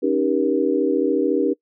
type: chord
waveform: sine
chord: Eb dominant seventh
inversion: third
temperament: equal with one note detuned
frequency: 277.2 / 311.1 / 392 / 476 Hz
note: Db4 / Eb4 / G4 / Bb4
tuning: 0 / 0 / 0 / +36 cents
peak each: -22 dBFS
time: 0.02-1.54 s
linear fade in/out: 20 ms
effects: noise-tail reverb RT60 0.1 s tail -23 dB re dry